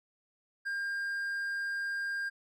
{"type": "tone with hard clipping", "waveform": "triangle", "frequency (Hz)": 1604, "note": "G6", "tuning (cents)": 39, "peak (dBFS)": -33, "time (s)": [0.65, 2.3], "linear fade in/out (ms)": 20, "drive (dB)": 6, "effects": []}